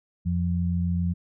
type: tone pair together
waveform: sine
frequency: 87.31 / 174.61 Hz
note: F2 / F3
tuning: 0 / 0 cents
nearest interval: octave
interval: 1200 cents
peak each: -25 dBFS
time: 0.25-1.14 s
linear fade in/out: 20 ms
effects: none